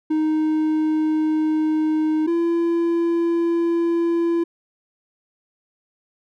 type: tone pair in turn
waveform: triangle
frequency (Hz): 311.1 / 338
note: D#4 / E4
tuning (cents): 0 / +43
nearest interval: minor second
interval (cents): 143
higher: second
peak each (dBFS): -15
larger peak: neither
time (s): 0.1-2.27 / 2.27-4.44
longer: neither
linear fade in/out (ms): 10
effects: none